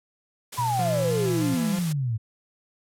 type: noise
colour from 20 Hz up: white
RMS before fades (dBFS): -36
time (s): 0.52-1.93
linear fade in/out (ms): 10
type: exponential sweep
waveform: sine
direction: down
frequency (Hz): 1024 to 105.7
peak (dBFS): -23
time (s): 0.57-2.18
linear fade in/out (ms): 20
type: tone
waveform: sine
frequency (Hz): 120.8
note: B2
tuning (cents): -38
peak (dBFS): -27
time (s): 0.58-1.55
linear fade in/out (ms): 10
type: tone with vibrato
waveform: 45% pulse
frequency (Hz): 170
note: F3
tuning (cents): -46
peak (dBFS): -28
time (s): 0.79-1.79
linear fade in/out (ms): 2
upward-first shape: square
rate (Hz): 3.2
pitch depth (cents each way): 34
effects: low-pass 12000 Hz 12 dB/octave